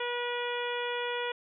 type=harmonic tone; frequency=484.1 Hz; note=B4; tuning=35 cents flat; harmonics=1 / 2 / 3 / 4 / 5 / 6 / 7; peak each=-34 / -37 / -39 / -40 / -41 / -42 / -42 dBFS; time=0-1.32 s; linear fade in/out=5 ms; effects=none